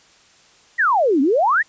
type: exponential two-way sweep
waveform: sine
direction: down then up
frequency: 1975.5 to 255.1 to 1975.5 Hz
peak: -13 dBFS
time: 0.78-1.63 s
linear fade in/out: 20 ms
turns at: 1.21 s
effects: white hiss -52 dBFS RMS until 1.68 s + resampled to 16000 Hz